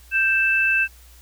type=tone pair together; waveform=sine; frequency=1568 / 2643 Hz; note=G6 / E7; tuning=0 / +4 cents; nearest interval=major sixth; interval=904 cents; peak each=-20 / -18 dBFS; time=0.11-0.88 s; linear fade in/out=50 ms; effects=added 60 Hz sine -46 dBFS peak until 1.21 s + white hiss -52 dBFS RMS until 1.21 s